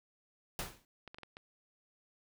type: noise with exponential decay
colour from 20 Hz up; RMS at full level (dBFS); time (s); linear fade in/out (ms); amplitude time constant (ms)
pink; -35; 0.59-0.85; 1; 55
type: clicks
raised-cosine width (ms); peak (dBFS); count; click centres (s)
0.3; -32; 5; 1.077 / 1.145 / 1.185 / 1.233 / 1.369
effects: none